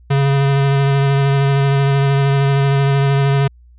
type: tone with vibrato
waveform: square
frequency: 138.59 Hz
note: C#3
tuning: in tune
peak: -12 dBFS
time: 0.1-3.48 s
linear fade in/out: 10 ms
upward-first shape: sine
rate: 13 Hz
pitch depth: 16 cents each way
effects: added 60 Hz sine -42 dBFS peak until 3.78 s + resampled to 8000 Hz